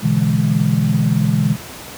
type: chord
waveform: sine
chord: E dominant seventh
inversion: second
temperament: equal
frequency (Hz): 123.47 / 146.83 / 164.81 / 207.7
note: B2 / D3 / E3 / G#3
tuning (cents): 0 / 0 / 0 / 0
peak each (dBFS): -18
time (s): 0.01-1.57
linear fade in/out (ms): 50
effects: pink hiss -33 dBFS RMS until 1.97 s + high-pass 80 Hz 12 dB/octave